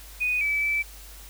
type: tone with pitch steps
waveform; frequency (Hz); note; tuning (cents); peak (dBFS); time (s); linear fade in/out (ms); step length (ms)
sine; 2483 / 2301 / 2316; D#7 / D7 / D7; -4 / -36 / -25; -22; 0.2-0.83; 20; 210
effects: added 50 Hz sine -44 dBFS peak until 1.29 s + white hiss -47 dBFS RMS until 1.29 s